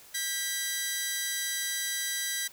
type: tone pair together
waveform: 10% pulse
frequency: 1600 / 1956.5 Hz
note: G6 / B6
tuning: +35 / -17 cents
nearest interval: minor third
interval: 348 cents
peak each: -27 / -22 dBFS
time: 0.14-2.48 s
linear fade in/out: 10 ms
effects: white hiss -53 dBFS RMS until 2.52 s